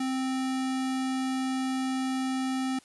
square tone, 261.6 Hz, C4, in tune, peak -28 dBFS, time 0-2.79 s, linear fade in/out 5 ms, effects white hiss -58 dBFS RMS until 2.84 s + resampled to 24000 Hz

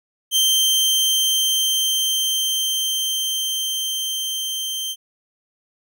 sawtooth tone with level ramp, 3136 Hz, G7, in tune, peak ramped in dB -11 to -21 dBFS, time 0.31-4.96 s, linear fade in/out 50 ms, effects none

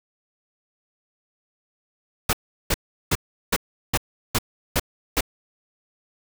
pink noise bursts, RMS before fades -20 dBFS, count 8, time 2.29-5.208 s, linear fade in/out 5 ms, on 41 ms, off 370 ms, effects none

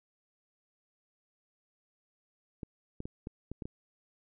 clicks, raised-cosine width 3 ms, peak -26 dBFS, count 7, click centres 2.632 / 3.004 / 3.055 / 3.271 / 3.516 / 3.622 / 3.655 s, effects none

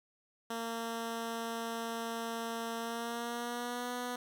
10% pulse tone with pitch glide, 229.5 to 246 Hz, A#3 to B3, -27 to -7 cents, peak -28 dBFS, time 0.5-4.16 s, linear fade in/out 5 ms, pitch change +120 cents, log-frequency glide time 2.78-3.92 s, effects none

